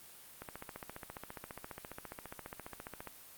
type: click train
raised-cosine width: 0.5 ms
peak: -28 dBFS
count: 40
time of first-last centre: 0.42-3.073 s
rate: 14.7 Hz
effects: white hiss -55 dBFS RMS until 3.37 s + Opus 32 kbps